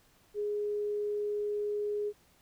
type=tone; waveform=sine; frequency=415.3 Hz; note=G#4; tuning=in tune; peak=-30 dBFS; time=0.34-2.13 s; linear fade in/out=50 ms; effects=pink hiss -65 dBFS RMS until 2.41 s